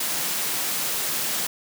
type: high-pass noise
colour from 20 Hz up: white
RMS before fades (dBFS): -26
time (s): 0-1.47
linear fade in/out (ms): 5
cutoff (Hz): 130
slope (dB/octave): 48
effects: none